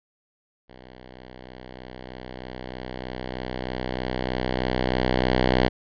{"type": "tone with level ramp", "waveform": "5% pulse", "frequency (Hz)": 63.2, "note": "B1", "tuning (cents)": 41, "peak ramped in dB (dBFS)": [-34, -6], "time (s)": [0.68, 5.69], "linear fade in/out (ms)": 20, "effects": ["resampled to 11025 Hz"]}